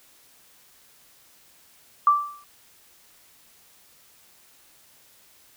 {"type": "tone with exponential decay", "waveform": "sine", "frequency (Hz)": 1169, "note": "D6", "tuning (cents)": -8, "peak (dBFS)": -11, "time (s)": [2.07, 2.44], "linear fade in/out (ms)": 2, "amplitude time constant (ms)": 80, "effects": ["white hiss -56 dBFS RMS until 5.56 s"]}